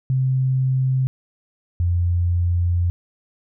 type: tone pair in turn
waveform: sine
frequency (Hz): 130.81 / 87.31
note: C3 / F2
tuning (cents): 0 / 0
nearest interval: perfect fifth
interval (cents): 700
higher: first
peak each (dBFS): -16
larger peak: neither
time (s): 0.1-1.07 / 1.8-2.9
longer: second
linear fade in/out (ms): 0
effects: none